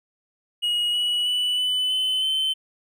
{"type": "tone with pitch steps", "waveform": "triangle", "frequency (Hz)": [2894, 2929, 2965, 3001, 3038, 3075], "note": ["F#7", "F#7", "F#7", "F#7", "F#7", "G7"], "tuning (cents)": [-39, -18, 3, 24, 45, -34], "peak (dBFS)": -19, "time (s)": [0.62, 2.54], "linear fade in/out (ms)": 20, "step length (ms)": 320, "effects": []}